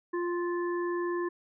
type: harmonic tone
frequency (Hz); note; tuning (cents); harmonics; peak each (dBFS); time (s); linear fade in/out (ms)
349.2; F4; 0; 1 / 3 / 5; -29 / -37 / -41; 0.13-1.29; 10
effects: none